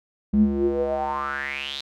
square tone with band-pass filter sweep, 69.5 Hz, C#2, 5 cents sharp, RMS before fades -24 dBFS, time 0.33-1.81 s, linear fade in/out 5 ms, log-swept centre 180 to 4000 Hz, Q 7.3, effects none

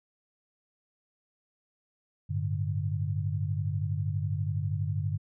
sine chord, G suspended second, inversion none, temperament just, 98 / 110.25 / 147 Hz, G2 / A2 / D3, 0 / +4 / +2 cents, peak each -30 / -35 / -32 dBFS, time 2.29-5.18 s, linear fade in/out 20 ms, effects none

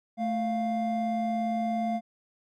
triangle tone pair together, 220.4 / 698.5 Hz, A3 / F5, +3 / 0 cents, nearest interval octave + minor sixth, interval 1997 cents, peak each -27 dBFS, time 0.17-2.01 s, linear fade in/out 50 ms, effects none

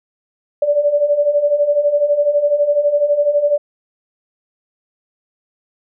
sine beating tone pair, 574 / 586 Hz, D5 / D5, -40 / -4 cents, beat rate 12 Hz, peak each -18 / -13 dBFS, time 0.62-3.58 s, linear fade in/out 5 ms, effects none

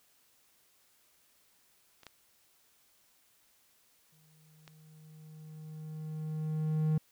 clicks, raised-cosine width 0.2 ms, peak -36 / -29 / -33 dBFS, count 3, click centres 2.033 / 2.067 / 4.678 s
triangle tone with exponential growth, 155.56 Hz, D#3, in tune, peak -23 dBFS, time 4.12-6.98 s, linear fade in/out 5 ms, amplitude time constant 620 ms
effects white hiss -68 dBFS RMS until 7.11 s

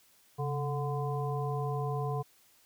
harmonic tone with a mistuned harmonic, 146.1 Hz, D3, 9 cents flat, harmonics 1 / 3 / 5 / 7, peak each -32 / -37 / -39 / -40 dBFS, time 0.38-2.23 s, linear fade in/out 20 ms, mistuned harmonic 1, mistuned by -120 cents, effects white hiss -64 dBFS RMS until 2.65 s

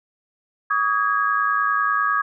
sine tone cluster, 1139 / 1249 / 1648 Hz, C#6 / D#6 / G#6, +47 / +6 / -14 cents, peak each -22 dBFS, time 0.7-2.22 s, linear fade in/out 10 ms, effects none

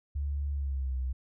sine tone with pitch glide, 71.3 to 64.26 Hz, C#2 to C2, +49 to -31 cents, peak -29 dBFS, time 0.15-1.13 s, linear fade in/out 10 ms, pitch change -180 cents, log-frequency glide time 0.53-0.96 s, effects none

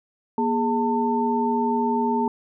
sine tone cluster, 238.3 / 413.9 / 896 Hz, A#3 / G#4 / A5, +38 / -6 / +31 cents, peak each -23 / -26 / -23 dBFS, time 0.38-2.28 s, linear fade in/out 2 ms, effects none

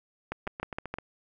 two click trains, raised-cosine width 0.5 ms, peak -17 / -21 dBFS, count 5 / 5, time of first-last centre 0.32-0.94 / 0.47-0.985 s, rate 6.45 / 7.76 Hz, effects none

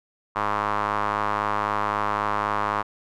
square tone with band-pass filter, 51.91 Hz, G#1, in tune, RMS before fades -25 dBFS, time 0.35-2.83 s, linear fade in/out 20 ms, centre 1100 Hz, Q 3.3, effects none

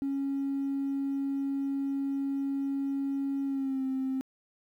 triangle tone with pitch glide, 275.6 to 264.1 Hz, C#4 to C4, -10 to +16 cents, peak -25 dBFS, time 0.02-4.21 s, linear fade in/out 0 ms, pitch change -74 cents, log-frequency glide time 3.45-3.84 s, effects tanh soft clip ceiling -25 dBFS + 11-bit

